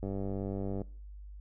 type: click train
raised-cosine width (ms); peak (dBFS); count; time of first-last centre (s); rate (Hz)
2; -24; 78; 0.03-0.817; 97.8
effects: noise-tail reverb RT60 0.4 s tail -20 dB re dry + added 50 Hz sine -44 dBFS peak until 1.4 s